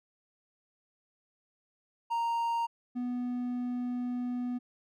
triangle tone pair in turn, 930 / 246.3 Hz, A#5 / B3, -4 / -5 cents, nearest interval octave + major seventh, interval 2301 cents, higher first, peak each -26 / -29 dBFS, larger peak first, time 2.1-2.67 / 2.95-4.59 s, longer second, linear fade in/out 20 ms, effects none

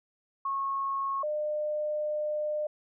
sine tone pair in turn, 1094 / 603.1 Hz, C#6 / D5, -23 / +46 cents, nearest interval minor seventh, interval 1031 cents, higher first, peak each -28 dBFS, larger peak neither, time 0.45-1.23 / 1.23-2.67 s, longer second, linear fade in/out 5 ms, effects none

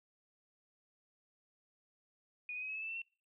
sine tone with pitch steps, 2463 / 2497 / 2532 / 2568 / 2603 / 2640 / 2677 / 2714 Hz, D#7 / D#7 / D#7 / E7 / E7 / E7 / E7 / E7, -18 / +6 / +30 / -46 / -22 / +2 / +26 / +50 cents, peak -39 dBFS, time 2.49-3.018 s, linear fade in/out 2 ms, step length 66 ms, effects noise-tail reverb RT60 0.4 s tail -25 dB re dry

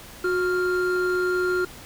triangle tone pair together, 363.8 / 1396.9 Hz, F#4 / F6, -29 / 0 cents, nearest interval octave + major seventh, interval 2329 cents, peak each -20 / -24 dBFS, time 0.24-1.65 s, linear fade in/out 5 ms, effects pink hiss -43 dBFS RMS until 1.85 s

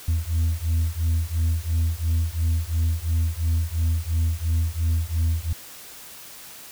sine beating tone pair, 80.7 / 83.6 Hz, E2 / E2, -36 / +25 cents, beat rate 2.9 Hz, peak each -21 dBFS, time 0.08-5.53 s, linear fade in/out 5 ms, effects tanh soft clip ceiling -17 dBFS + white hiss -42 dBFS RMS until 6.71 s

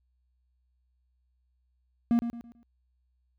triangle tone with echo, 235.1 Hz, A#3, 15 cents sharp, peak -18 dBFS, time 2.11-2.19 s, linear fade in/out 0 ms, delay 110 ms, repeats 4, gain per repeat -9 dB, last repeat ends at 2.63 s, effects added 62 Hz sine -69 dBFS peak until 3.38 s

